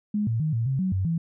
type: tone with pitch steps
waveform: sine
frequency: 208.9 / 113.6 / 155.6 / 114.6 / 133.6 / 187.3 / 94.8 / 165.7 Hz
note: G#3 / A#2 / D#3 / A#2 / C3 / F#3 / F#2 / E3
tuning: +10 / -44 / 0 / -29 / +36 / +21 / +43 / +9 cents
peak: -22 dBFS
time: 0.14-1.18 s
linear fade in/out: 5 ms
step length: 130 ms
effects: none